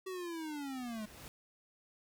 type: linear sweep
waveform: square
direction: down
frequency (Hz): 381.7 to 208.2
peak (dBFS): -40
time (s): 0.06-1.06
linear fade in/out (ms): 10
type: noise with exponential growth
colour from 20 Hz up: pink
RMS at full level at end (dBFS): -49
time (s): 0.22-1.28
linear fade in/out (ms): 0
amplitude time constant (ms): 230
effects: none